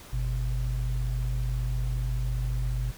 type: tone pair together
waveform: sine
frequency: 48.8 / 123.47 Hz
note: G1 / B2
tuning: -7 / 0 cents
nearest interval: octave + major third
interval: 1607 cents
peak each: -27 / -30 dBFS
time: 0.12-2.92 s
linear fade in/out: 20 ms
effects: pink hiss -48 dBFS RMS until 2.97 s